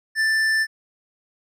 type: tone with hard clipping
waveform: sine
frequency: 1768 Hz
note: A6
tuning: 8 cents sharp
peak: -19 dBFS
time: 0.15-0.67 s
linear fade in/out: 50 ms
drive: 9 dB
effects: none